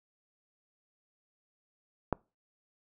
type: click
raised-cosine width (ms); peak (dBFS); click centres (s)
1; -13; 2.127
effects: noise-tail reverb RT60 0.3 s tail -26 dB re dry